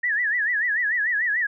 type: tone with vibrato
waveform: sine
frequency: 1810 Hz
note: A6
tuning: 48 cents sharp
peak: -20 dBFS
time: 0.03-1.47 s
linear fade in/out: 10 ms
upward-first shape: sine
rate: 6.8 Hz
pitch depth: 160 cents each way
effects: none